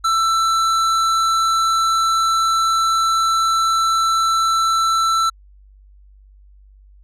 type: tone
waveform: square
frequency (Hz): 1332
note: E6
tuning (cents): +18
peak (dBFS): -15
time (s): 0.04-5.3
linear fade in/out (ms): 10
effects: added 49 Hz sine -44 dBFS peak until 7.03 s + low-pass 8000 Hz 12 dB/octave